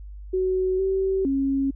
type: tone with pitch steps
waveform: sine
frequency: 373.1 / 383.5 / 272.6 Hz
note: F#4 / G4 / C#4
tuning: +14 / -38 / -29 cents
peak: -20 dBFS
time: 0.33-1.71 s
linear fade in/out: 10 ms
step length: 460 ms
effects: added 50 Hz sine -36 dBFS peak until 1.75 s